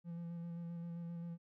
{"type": "tone with vibrato", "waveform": "triangle", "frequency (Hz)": 170, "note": "F3", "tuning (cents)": -46, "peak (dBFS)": -40, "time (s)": [0.04, 1.38], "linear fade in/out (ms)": 50, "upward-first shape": "square", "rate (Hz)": 7.6, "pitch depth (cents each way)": 15, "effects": []}